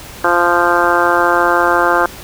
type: harmonic tone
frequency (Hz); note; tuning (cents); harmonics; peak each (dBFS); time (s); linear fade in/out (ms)
174; F3; -6; 2 / 3 / 4 / 5 / 6 / 7 / 8 / 9; -18 / -18 / -18 / -18 / -18 / -18 / -18 / -18; 0.24-2.06; 2
effects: pink hiss -33 dBFS RMS until 2.23 s